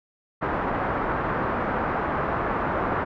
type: low-pass noise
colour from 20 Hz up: white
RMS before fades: -26 dBFS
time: 0.41-3.05 s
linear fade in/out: 20 ms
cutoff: 1400 Hz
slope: 24 dB/octave
effects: none